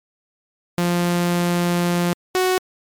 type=tone pair in turn; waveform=sawtooth; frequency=174.61 / 370 Hz; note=F3 / F#4; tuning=0 / 0 cents; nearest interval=octave + minor second; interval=1300 cents; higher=second; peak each=-13 / -12 dBFS; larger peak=second; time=0.78-2.13 / 2.35-2.58 s; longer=first; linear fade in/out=0 ms; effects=MP3 96 kbps